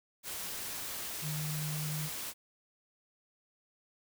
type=tone in noise; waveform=sine; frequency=152.4 Hz; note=D#3; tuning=36 cents flat; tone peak=-35 dBFS; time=1.21-2.1 s; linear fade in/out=50 ms; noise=white; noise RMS=-40 dBFS; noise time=0.23-2.34 s; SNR=+2 dB; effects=none